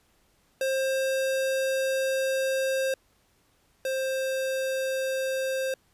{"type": "tone pair in turn", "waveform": "square", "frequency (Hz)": [531, 528.1], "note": ["C5", "C5"], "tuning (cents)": [25, 16], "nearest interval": "unison", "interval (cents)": 9, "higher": "first", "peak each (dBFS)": [-25, -27], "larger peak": "first", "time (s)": [[0.61, 2.94], [3.85, 5.74]], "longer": "first", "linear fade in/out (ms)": 2, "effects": ["pink hiss -66 dBFS RMS until 5.93 s", "resampled to 32000 Hz"]}